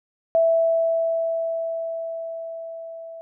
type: tone with level ramp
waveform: sine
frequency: 659.3 Hz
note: E5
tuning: in tune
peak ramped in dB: -14 to -35 dBFS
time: 0.35-3.21 s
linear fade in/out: 0 ms
effects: none